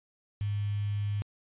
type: tone with quantisation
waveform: sine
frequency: 102.7 Hz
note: G#2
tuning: 19 cents flat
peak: -28 dBFS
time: 0.41-1.22 s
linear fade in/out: 0 ms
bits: 8
effects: resampled to 8000 Hz